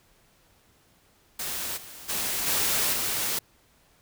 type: noise with level steps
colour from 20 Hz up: white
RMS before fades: -32 / -44 / -29 / -25 / -28 dBFS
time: 1.39-3.39 s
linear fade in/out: 5 ms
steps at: 1.76 / 2.08 / 2.46 / 2.92 s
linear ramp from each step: 20 ms
effects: pink hiss -62 dBFS RMS until 4.01 s

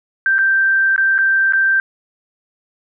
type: tone with dropouts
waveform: sine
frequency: 1568 Hz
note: G6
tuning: in tune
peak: -11 dBFS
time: 0.26-1.8 s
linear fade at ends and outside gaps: 1 ms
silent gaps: 0.383-0.388 / 0.962-0.979 / 1.181-1.187 / 1.524-1.534 s
effects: none

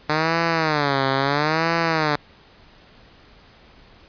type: tone with vibrato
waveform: 5% pulse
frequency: 149.9 Hz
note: D3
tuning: 36 cents sharp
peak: -7 dBFS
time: 0.09-2.16 s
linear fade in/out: 5 ms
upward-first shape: sine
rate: 0.75 Hz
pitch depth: 190 cents each way
effects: pink hiss -50 dBFS RMS until 4.08 s + resampled to 11025 Hz

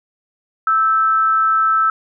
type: tone pair together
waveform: sine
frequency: 1313.7 / 1555 Hz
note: E6 / G6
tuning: -6 / -14 cents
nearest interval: minor third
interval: 292 cents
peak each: -12 / -24 dBFS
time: 0.67-1.9 s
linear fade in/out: 2 ms
effects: none

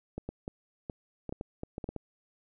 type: clicks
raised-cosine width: 2 ms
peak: -23 dBFS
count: 12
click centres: 0.18 / 0.29 / 0.479 / 0.898 / 1.293 / 1.325 / 1.411 / 1.634 / 1.781 / 1.842 / 1.89 / 1.963 s
effects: none

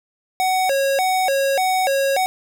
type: tone with vibrato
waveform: square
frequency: 640 Hz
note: D#5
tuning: 49 cents sharp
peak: -17 dBFS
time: 0.4-2.26 s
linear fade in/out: 0 ms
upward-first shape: square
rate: 1.7 Hz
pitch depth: 270 cents each way
effects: none

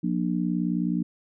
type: harmonic tone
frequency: 59.5 Hz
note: A#1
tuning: 36 cents sharp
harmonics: 3 / 4 / 5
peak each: -26 / -28 / -29 dBFS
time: 0.03-1.03 s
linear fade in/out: 10 ms
effects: none

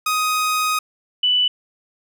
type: tone pair in turn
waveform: sawtooth / sine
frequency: 1252 / 2978 Hz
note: D#6 / F#7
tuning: +10 / +11 cents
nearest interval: octave + minor third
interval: 1501 cents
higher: second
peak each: -14 dBFS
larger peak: neither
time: 0.06-0.79 / 1.23-1.48 s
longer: first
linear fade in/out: 5 ms
effects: none

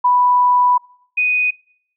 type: tone pair in turn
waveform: sine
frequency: 987.8 / 2489 Hz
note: B5 / D#7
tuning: 0 / 0 cents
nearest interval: octave + major third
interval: 1600 cents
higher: second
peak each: -10 / -13 dBFS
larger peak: first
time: 0.04-0.78 / 1.17-1.51 s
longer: first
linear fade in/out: 10 ms
effects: noise-tail reverb RT60 0.7 s tail -25 dB re dry

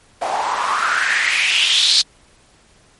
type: noise with band-pass filter sweep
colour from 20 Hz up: white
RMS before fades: -17 dBFS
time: 0.21-2.02 s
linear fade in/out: 10 ms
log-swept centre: 690 to 4400 Hz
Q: 5.3
effects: pink hiss -52 dBFS RMS until 2.99 s + MP3 48 kbps

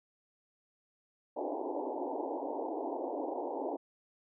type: band-pass noise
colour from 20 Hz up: pink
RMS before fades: -37 dBFS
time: 1.36-3.77 s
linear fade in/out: 10 ms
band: 270 to 940 Hz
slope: 96 dB/octave
effects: none

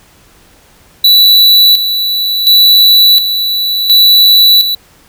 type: tone with tremolo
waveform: square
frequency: 3951 Hz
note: B7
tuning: in tune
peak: -3 dBFS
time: 1.04-4.75 s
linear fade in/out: 5 ms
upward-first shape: square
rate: 0.7 Hz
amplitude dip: 60%
effects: pink hiss -44 dBFS RMS until 5.08 s

